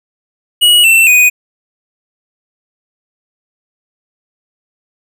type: tone with pitch steps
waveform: square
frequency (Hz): 2910 / 2684 / 2475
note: F#7 / E7 / D#7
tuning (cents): -29 / +31 / -10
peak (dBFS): -5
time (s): 0.61-1.3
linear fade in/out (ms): 20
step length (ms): 230
effects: none